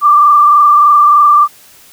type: tone with frequency modulation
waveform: sine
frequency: 1179 Hz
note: D6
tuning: 6 cents sharp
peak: -3 dBFS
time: 0.01-1.48 s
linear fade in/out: 50 ms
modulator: 23.3 Hz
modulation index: 1.1
effects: white hiss -41 dBFS RMS until 1.92 s